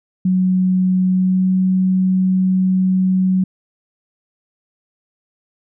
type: tone with pitch glide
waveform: sine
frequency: 185 to 186.61 Hz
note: F#3 to F#3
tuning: 0 to +15 cents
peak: -12 dBFS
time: 0.25-3.44 s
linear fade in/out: 5 ms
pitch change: +15 cents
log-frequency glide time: 1.1-1.51 s
effects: none